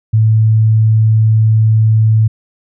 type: tone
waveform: sine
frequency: 110 Hz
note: A2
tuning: in tune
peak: -6 dBFS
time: 0.13-2.28 s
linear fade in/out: 10 ms
effects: none